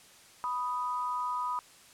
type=tone pair together; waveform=sine; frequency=988.2 / 1245 Hz; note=B5 / D#6; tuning=+1 / +1 cents; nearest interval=major third; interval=400 cents; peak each=-32 / -34 dBFS; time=0.44-1.59 s; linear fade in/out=0 ms; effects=white hiss -56 dBFS RMS until 1.93 s + low-pass 10000 Hz 12 dB/octave

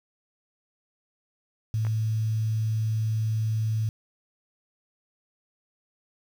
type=tone; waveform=sine; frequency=110 Hz; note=A2; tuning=in tune; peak=-23 dBFS; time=1.74-3.89 s; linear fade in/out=0 ms
type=clicks; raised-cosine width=0.5 ms; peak=-26 dBFS; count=2; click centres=1.85 / 1.868 s
effects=8-bit

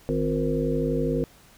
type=harmonic tone with a mistuned harmonic; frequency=51.91 Hz; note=G#1; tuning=in tune; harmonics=1 / 3 / 5 / 7 / 9 / 10; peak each=-32 / -28 / -28 / -31 / -27 / -33 dBFS; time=0.09-1.24 s; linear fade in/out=0 ms; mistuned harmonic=7; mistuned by=-37 cents; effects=pink hiss -54 dBFS RMS until 1.57 s

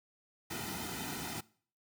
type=noise with comb filter; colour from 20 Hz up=pink; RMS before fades=-40 dBFS; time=0.5-1.41 s; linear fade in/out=10 ms; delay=1.8 ms; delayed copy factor=-0.75; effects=noise-tail reverb RT60 0.5 s tail -22 dB re dry + high-pass 80 Hz 12 dB/octave

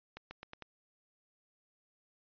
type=accelerating click train; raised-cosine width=0.3 ms; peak=-29 dBFS; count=5; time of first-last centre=0.17-0.623 s; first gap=140 ms; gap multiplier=0.86; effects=resampled to 11025 Hz

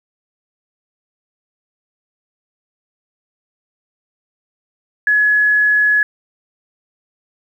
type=tone; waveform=sine; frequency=1693 Hz; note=G#6; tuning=33 cents sharp; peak=-10 dBFS; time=5.07-6.03 s; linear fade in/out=2 ms; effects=8-bit

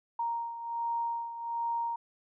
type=beating tone pair; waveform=sine; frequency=932.3 / 933.6 Hz; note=A#5 / A#5; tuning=0 / +2 cents; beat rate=1.3 Hz; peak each=-32 / -38 dBFS; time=0.19-1.96 s; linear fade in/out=5 ms; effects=none

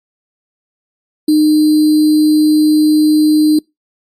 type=tone with sample-and-hold; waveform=sine; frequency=305.5 Hz; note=D#4; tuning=32 cents flat; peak=-6 dBFS; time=1.28-3.59 s; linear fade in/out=5 ms; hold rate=4410 Hz; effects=noise-tail reverb RT60 0.2 s tail -26 dB re dry + MP3 64 kbps

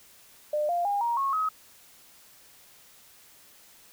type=tone with pitch steps; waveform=sine; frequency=600 / 697.2 / 810.2 / 941.5 / 1094.1 / 1271.4 Hz; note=D5 / F5 / G#5 / A#5 / C#6 / D#6; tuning=+37 / -3 / -43 / +17 / -23 / +37 cents; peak=-24 dBFS; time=0.53-1.49 s; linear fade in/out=5 ms; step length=160 ms; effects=white hiss -55 dBFS RMS until 3.92 s

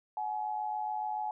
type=tone pair together; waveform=sine; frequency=740 / 847 Hz; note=F#5 / G#5; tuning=0 / +34 cents; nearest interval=major second; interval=234 cents; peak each=-38 / -33 dBFS; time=0.17-1.31 s; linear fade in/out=2 ms; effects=none

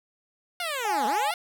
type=linear two-way sweep; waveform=10% pulse; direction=down then up; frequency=726 to 210 to 726 Hz; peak=-20 dBFS; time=0.6-1.34 s; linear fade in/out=2 ms; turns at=1.06 s
type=tone; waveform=sine; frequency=838 Hz; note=G#5; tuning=15 cents sharp; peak=-24 dBFS; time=0.85-1.31 s; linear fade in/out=2 ms
effects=none

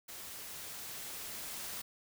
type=noise with level ramp; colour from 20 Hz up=white; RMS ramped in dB=-47 to -42 dBFS; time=0.08-1.82 s; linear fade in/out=10 ms; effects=none

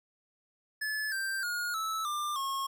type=tone with pitch steps; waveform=square; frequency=1725 / 1572.7 / 1433.9 / 1307.3 / 1191.9 / 1086.7 Hz; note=A6 / G6 / F6 / E6 / D6 / C#6; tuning=-35 / +5 / +45 / -15 / +25 / -35 cents; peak=-32 dBFS; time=0.81-2.67 s; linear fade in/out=10 ms; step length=310 ms; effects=none

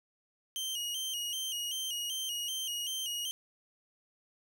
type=tone with vibrato; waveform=sawtooth; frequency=3004 Hz; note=F#7; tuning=26 cents sharp; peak=-31 dBFS; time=0.56-3.31 s; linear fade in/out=0 ms; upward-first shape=square; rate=2.6 Hz; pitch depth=70 cents each way; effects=none

